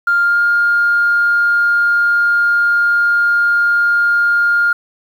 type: tone with pitch glide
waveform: sine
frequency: 1400 to 1410.6 Hz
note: F6 to F6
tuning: +4 to +17 cents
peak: -9 dBFS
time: 0.07-4.73 s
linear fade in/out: 5 ms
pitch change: +13 cents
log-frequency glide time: 0.24-0.41 s
effects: tanh soft clip ceiling -5 dBFS + 7-bit